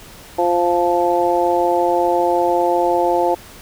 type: harmonic tone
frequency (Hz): 174.61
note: F3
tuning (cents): 0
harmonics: 2 / 3 / 4 / 5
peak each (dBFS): -19 / -19 / -19 / -19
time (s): 0.38-3.35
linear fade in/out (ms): 10
effects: pink hiss -40 dBFS RMS until 3.61 s